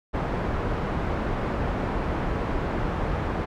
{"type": "low-pass noise", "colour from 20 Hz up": "pink", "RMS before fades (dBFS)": -27, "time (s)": [0.13, 3.46], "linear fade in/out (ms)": 20, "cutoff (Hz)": 1300, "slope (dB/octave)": 12, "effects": []}